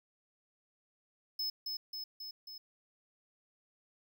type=tone with echo; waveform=square; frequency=5200 Hz; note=E8; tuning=24 cents flat; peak=-34 dBFS; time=1.39-1.5 s; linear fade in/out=5 ms; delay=270 ms; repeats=4; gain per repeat=-3 dB; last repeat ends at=2.58 s; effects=none